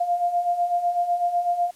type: beating tone pair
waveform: sine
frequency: 695 / 703 Hz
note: F5 / F5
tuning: -9 / +11 cents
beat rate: 8 Hz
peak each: -27 / -21 dBFS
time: 0-1.71 s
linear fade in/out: 10 ms
effects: white hiss -54 dBFS RMS until 1.75 s + low-pass 12000 Hz 12 dB/octave